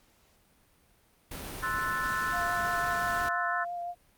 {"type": "noise", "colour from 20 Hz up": "pink", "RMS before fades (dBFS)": -40, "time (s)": [1.31, 3.29], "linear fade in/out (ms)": 5}
{"type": "chord", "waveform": "sine", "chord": "F# half-diminished seventh", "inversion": "second", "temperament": "equal", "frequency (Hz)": [1046.5, 1318.5, 1480, 1760], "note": ["C6", "E6", "F#6", "A6"], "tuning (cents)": [0, 0, 0, 0], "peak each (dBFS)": -34, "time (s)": [1.62, 3.65], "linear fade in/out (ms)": 20}
{"type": "tone with vibrato", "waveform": "sine", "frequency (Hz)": 698.5, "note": "F5", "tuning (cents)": 0, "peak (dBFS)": -33, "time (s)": [2.31, 3.95], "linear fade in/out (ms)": 50, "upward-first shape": "sine", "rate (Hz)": 5.8, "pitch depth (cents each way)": 16}
{"effects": ["pink hiss -65 dBFS RMS until 4.17 s", "Opus 48 kbps"]}